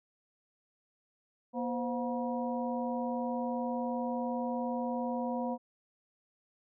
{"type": "harmonic tone with a mistuned harmonic", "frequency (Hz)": 239.8, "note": "A#3", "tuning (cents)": 49, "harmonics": [1, 2, 3, 4], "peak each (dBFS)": [-34, -37, -39, -40], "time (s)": [1.53, 5.58], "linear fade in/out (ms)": 50, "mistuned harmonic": 2, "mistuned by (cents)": 130, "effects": []}